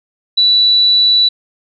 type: tone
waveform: sine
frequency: 3951 Hz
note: B7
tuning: in tune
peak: -7 dBFS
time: 0.37-1.29 s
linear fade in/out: 10 ms
effects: none

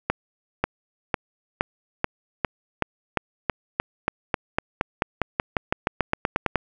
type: accelerating click train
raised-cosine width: 0.5 ms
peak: -5 dBFS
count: 26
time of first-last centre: 0.1-6.557 s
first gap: 540 ms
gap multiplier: 0.93
effects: none

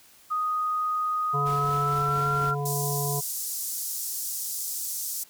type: tone with pitch glide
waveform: sine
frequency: 1244.5 to 1372.9 Hz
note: D#6 to F6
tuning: 0 to -30 cents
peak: -24 dBFS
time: 0.3-2.55 s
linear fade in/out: 20 ms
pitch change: +170 cents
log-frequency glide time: 1.33-2.29 s
type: harmonic tone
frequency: 142.9 Hz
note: D3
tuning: 47 cents flat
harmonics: 1 / 3 / 5 / 7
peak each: -28 / -33 / -35 / -36 dBFS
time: 1.33-3.21 s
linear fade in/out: 20 ms
type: noise with tremolo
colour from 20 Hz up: pink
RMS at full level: -40 dBFS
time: 1.45-2.52 s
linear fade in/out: 20 ms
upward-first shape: triangle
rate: 4.3 Hz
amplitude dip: 35%
type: band-pass noise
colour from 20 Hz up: white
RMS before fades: -32 dBFS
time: 2.65-5.24 s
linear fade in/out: 10 ms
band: 5500 to 16000 Hz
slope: 24 dB/octave
effects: white hiss -55 dBFS RMS until 5.29 s

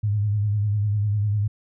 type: tone with vibrato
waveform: sine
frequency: 103.83 Hz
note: G#2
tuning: in tune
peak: -19 dBFS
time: 0.03-1.48 s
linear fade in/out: 10 ms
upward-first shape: sine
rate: 10 Hz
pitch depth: 57 cents each way
effects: none

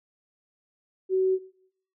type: tone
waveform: sine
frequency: 376.7 Hz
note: F#4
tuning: 31 cents sharp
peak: -20 dBFS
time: 1.09-1.39 s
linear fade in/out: 50 ms
effects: noise-tail reverb RT60 0.7 s tail -20 dB re dry

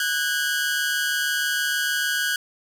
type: tone pair together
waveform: sawtooth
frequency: 1480 / 1626.4 Hz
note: F#6 / G#6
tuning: 0 / -37 cents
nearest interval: major second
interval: 163 cents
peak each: -21 dBFS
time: 0-2.36 s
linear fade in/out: 2 ms
effects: none

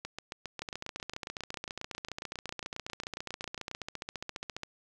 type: two click trains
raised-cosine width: 0.2 ms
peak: -21 / -20 dBFS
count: 28 / 60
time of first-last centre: 0.05-3.714 / 0.62-4.634 s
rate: 7.37 / 14.7 Hz
effects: none

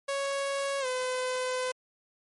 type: tone with pitch glide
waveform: sawtooth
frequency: 554.4 to 508.4 Hz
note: C#5 to C5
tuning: 0 to -50 cents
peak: -25 dBFS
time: 0.08-1.72 s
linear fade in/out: 10 ms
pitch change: -150 cents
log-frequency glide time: 0.8-0.86 s
effects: MP3 48 kbps

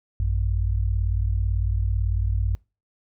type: tone pair together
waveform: sine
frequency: 55.77 / 93.8 Hz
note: A1 / F#2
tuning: +24 / +24 cents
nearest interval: major sixth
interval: 900 cents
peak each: -22 / -24 dBFS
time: 0.2-2.55 s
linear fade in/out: 0 ms
effects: noise-tail reverb RT60 0.3 s tail -25 dB re dry

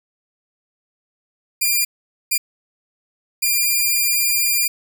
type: tone bursts at uneven times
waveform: 5% pulse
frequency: 2398 Hz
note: D7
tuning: 36 cents sharp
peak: -6 dBFS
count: 3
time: 1.61-1.85 / 2.31-2.38 / 3.42-4.68 s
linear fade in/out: 10 ms
effects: none

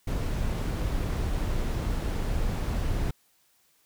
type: noise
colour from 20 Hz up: brown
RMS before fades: -28 dBFS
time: 0.07-3.11 s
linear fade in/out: 5 ms
effects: white hiss -66 dBFS RMS until 3.85 s

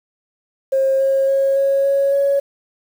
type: tone with pitch steps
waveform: sine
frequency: 536 / 540.4 / 544.7 / 549.2 / 553.6 / 558.1 Hz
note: C5 / C#5 / C#5 / C#5 / C#5 / C#5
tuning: +42 / -44 / -30 / -16 / -2 / +12 cents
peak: -12 dBFS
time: 0.72-2.4 s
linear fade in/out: 10 ms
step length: 280 ms
effects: tanh soft clip ceiling -8 dBFS + 7-bit

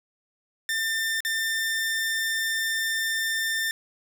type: tone with dropouts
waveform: sawtooth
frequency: 1795 Hz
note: A6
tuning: 34 cents sharp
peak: -21 dBFS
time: 0.69-3.71 s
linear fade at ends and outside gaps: 1 ms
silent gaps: 1.205-1.249 s
effects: none

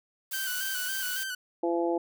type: noise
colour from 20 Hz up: blue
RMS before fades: -35 dBFS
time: 0.31-1.24 s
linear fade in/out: 10 ms
type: tone with vibrato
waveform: sawtooth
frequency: 1519 Hz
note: F#6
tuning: 45 cents sharp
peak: -29 dBFS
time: 0.33-1.35 s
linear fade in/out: 5 ms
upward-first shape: square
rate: 3.6 Hz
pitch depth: 42 cents each way
type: harmonic tone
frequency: 170 Hz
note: F3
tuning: 46 cents flat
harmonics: 2 / 3 / 4 / 5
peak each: -27 / -31 / -33 / -35 dBFS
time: 1.63-1.98 s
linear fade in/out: 5 ms
effects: none

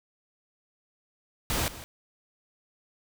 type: noise with echo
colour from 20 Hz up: pink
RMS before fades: -28 dBFS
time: 1.5-1.68 s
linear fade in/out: 0 ms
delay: 160 ms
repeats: 1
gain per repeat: -15 dB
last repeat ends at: 1.84 s
effects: none

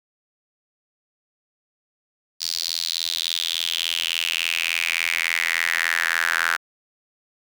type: tone with high-pass filter sweep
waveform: sawtooth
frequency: 83.5 Hz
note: E2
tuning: 23 cents sharp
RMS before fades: -24 dBFS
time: 2.4-6.57 s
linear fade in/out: 20 ms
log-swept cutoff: 4700 to 1500 Hz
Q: 4.9
effects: none

